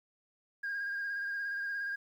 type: tone with vibrato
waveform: sine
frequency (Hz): 1618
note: G#6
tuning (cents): -46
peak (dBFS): -32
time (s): 0.63-1.96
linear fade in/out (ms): 10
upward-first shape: square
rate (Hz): 17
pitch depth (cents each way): 21
effects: tanh soft clip ceiling -31 dBFS + 11-bit